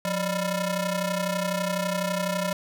sawtooth ring-modulated tone, 392 Hz, G4, in tune, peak -18 dBFS, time 0.05-2.53 s, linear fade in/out 2 ms, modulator 212 Hz, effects none

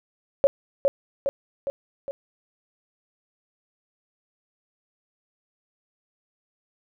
sine tone with echo, 554.4 Hz, C#5, in tune, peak -12 dBFS, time 0.44-0.47 s, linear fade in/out 0 ms, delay 410 ms, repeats 4, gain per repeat -4 dB, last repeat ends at 2.11 s, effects none

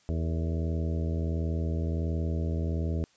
harmonic tone with a mistuned harmonic, 81.4 Hz, E2, 21 cents flat, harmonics 1 / 2 / 3 / 4 / 5 / 6 / 7 / 8, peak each -28 / -34 / -38 / -40 / -42 / -44 / -45 / -46 dBFS, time 0.09-3.04 s, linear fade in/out 0 ms, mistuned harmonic 6, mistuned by -75 cents, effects white hiss -64 dBFS RMS until 3.16 s + resampled to 16000 Hz

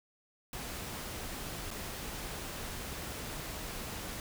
pink noise with dropouts, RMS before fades -41 dBFS, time 0.53-4.2 s, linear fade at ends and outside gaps 1 ms, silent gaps 1.706-1.712 s, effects none

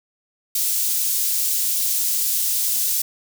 white high-pass noise, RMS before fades -21 dBFS, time 0.55-3.02 s, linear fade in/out 5 ms, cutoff 5400 Hz, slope 12 dB/octave, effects none

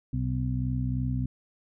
harmonic tone, 63.1 Hz, B1, 38 cents sharp, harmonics 1 / 2 / 3 / 4, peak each -32 / -28 / -39 / -33 dBFS, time 0.13-1.26 s, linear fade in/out 5 ms, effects none

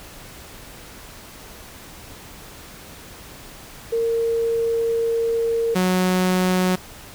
sine / sawtooth tone pair in turn, 460 / 183.77 Hz, A#4 / F#3, -23 / -12 cents, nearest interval octave + major third, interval 1589 cents, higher first, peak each -18 / -13 dBFS, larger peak second, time 3.92-5.75 / 5.75-6.76 s, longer first, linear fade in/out 10 ms, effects pink hiss -41 dBFS RMS until 7.14 s

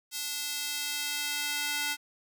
square tone with high-pass filter sweep, 292 Hz, D4, 10 cents flat, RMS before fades -33 dBFS, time 0.11-1.97 s, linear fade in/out 50 ms, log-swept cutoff 4400 to 1800 Hz, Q 0.81, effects none

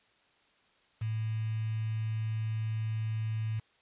sine tone with quantisation, 110 Hz, A2, in tune, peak -30 dBFS, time 1.01-3.6 s, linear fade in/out 10 ms, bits 8, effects white hiss -67 dBFS RMS until 3.81 s + resampled to 8000 Hz

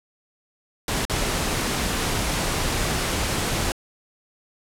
pink noise with dropouts, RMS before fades -24 dBFS, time 0.88-3.72 s, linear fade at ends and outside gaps 1 ms, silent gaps 1.052-1.097 s, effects low-pass 11000 Hz 12 dB/octave

